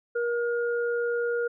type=tone pair together; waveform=sine; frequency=474.5 / 1425.6 Hz; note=A#4 / F6; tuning=+31 / +35 cents; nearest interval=octave + perfect fifth; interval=1904 cents; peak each=-25 / -32 dBFS; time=0.15-1.48 s; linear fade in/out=10 ms; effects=none